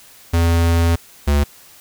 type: tone pair in turn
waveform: square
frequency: 84.1 / 72.16 Hz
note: E2 / D2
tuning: +35 / -30 cents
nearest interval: minor third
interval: 265 cents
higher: first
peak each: -13 dBFS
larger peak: neither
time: 0.33-0.96 / 1.27-1.44 s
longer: first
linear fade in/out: 10 ms
effects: white hiss -45 dBFS RMS until 1.8 s